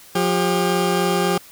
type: tone pair together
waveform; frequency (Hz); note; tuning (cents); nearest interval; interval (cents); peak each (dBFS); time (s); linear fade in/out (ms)
20% pulse; 178.18 / 400; F3 / G4; +35 / +35; octave + major second; 1400; -15; 0.15-1.38; 5
effects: white hiss -45 dBFS RMS until 1.51 s